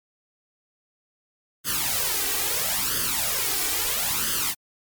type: noise with flanger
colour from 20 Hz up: white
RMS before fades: -25 dBFS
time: 1.64-4.55 s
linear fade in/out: 50 ms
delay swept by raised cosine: 0.62 to 2.62 ms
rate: 0.75 Hz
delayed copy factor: +0.75
effects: MP3 96 kbps